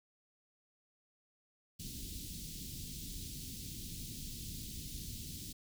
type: band-stop noise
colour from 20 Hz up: pink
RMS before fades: -45 dBFS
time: 1.79-5.53 s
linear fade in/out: 10 ms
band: 270 to 3500 Hz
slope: 24 dB/octave
effects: none